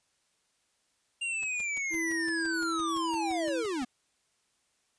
square linear sweep, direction down, 2801 to 233.1 Hz, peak -31 dBFS, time 1.21-3.85 s, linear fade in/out 10 ms
pink noise bursts, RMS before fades -47 dBFS, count 15, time 1.42-3.835 s, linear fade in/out 5 ms, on 21 ms, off 150 ms
triangle tone, 328.9 Hz, E4, 4 cents flat, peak -30 dBFS, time 1.9-3.65 s, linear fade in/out 50 ms
effects white hiss -73 dBFS RMS until 4.98 s + resampled to 22050 Hz

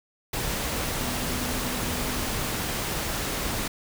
sine tone in noise, 247.7 Hz, B3, 5 cents sharp, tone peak -35 dBFS, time 1-2.29 s, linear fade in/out 5 ms, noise pink, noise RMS -29 dBFS, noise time 0.33-3.68 s, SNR -9 dB, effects none

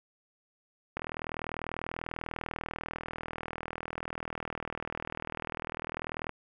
click train, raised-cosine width 0.5 ms, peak -20 dBFS, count 215, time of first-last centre 0.97-6.293 s, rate 40.2 Hz, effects none

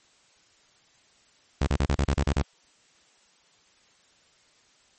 sawtooth tone bursts, 70 Hz, C#2, 18 cents sharp, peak -17 dBFS, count 9, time 1.61-2.424 s, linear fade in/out 5 ms, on 62 ms, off 32 ms, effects white hiss -61 dBFS RMS until 4.98 s + MP3 32 kbps

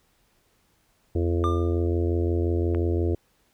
harmonic tone, 85.7 Hz, F2, 32 cents flat, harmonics 1 / 3 / 4 / 5 / 6 / 7 / 8, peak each -23 / -33 / -27 / -31 / -37 / -41 / -43 dBFS, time 1.15-3.15 s, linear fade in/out 5 ms
triangle tone with exponential decay, 1196 Hz, D6, 31 cents sharp, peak -21 dBFS, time 1.44-1.87 s, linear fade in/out 0 ms, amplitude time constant 93 ms
click, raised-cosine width 0.5 ms, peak -22 dBFS, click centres 2.748 s
effects pink hiss -66 dBFS RMS until 3.53 s

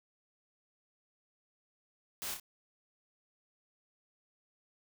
white noise with echo, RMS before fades -40 dBFS, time 2.22-2.34 s, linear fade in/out 0 ms, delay 29 ms, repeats 2, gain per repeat -5 dB, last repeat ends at 2.398 s, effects none

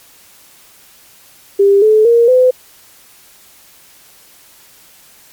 sine tone with pitch steps, 398.4 / 432 / 468.3 / 507.8 Hz, G4 / A4 / A#4 / B4, +28 / -32 / +8 / +48 cents, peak -5 dBFS, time 1.59-2.51 s, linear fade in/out 10 ms, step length 230 ms, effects white hiss -44 dBFS RMS until 5.32 s + MP3 96 kbps

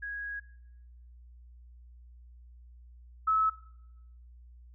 sine tone pair in turn, 1653 / 1297.2 Hz, G#6 / E6, -9 / -28 cents, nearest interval major third, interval 419 cents, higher first, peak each -35 / -23 dBFS, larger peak second, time 0.02-0.4 / 3.27-3.5 s, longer first, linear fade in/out 10 ms, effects noise-tail reverb RT60 0.8 s tail -17 dB re dry + added 60 Hz sine -50 dBFS peak until 4.74 s

